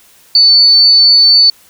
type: tone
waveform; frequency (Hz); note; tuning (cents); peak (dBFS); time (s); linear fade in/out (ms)
sine; 4498; C#8; +24; -3; 0.35-1.5; 2
effects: white hiss -45 dBFS RMS until 1.69 s